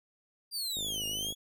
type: exponential two-way sweep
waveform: sawtooth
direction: down then up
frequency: 4812 to 2811 to 3392 Hz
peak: -30 dBFS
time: 0.51-1.35 s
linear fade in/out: 50 ms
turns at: 1.06 s
type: click train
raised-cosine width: 2 ms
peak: -32 dBFS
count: 30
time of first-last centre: 0.77-1.324 s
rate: 52.3 Hz
effects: none